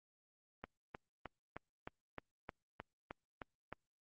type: click train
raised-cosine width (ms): 0.5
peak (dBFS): -29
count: 11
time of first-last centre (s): 0.64-3.726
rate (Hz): 3.24
effects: Opus 24 kbps